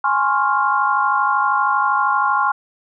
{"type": "chord", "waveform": "sine", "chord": "Db major seventh", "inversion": "second", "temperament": "equal with one note detuned", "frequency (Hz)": [830.6, 1046.5, 1099.2, 1396.9], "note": ["Ab5", "C6", "Db6", "F6"], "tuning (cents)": [0, 0, -15, 0], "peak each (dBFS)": -20, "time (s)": [0.04, 2.52], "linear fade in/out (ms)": 5, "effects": []}